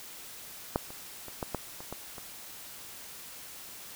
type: clicks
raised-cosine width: 1 ms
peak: -12 / -30 / -29 / -18 / -16 / -29 / -23 / -29 dBFS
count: 8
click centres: 0.759 / 0.905 / 1.283 / 1.428 / 1.547 / 1.805 / 1.926 / 2.182 s
effects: white hiss -46 dBFS RMS until 3.95 s